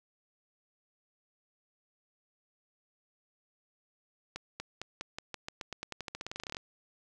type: accelerating click train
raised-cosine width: 0.2 ms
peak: -21 dBFS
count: 25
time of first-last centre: 4.36-6.569 s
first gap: 240 ms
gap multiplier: 0.9
effects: none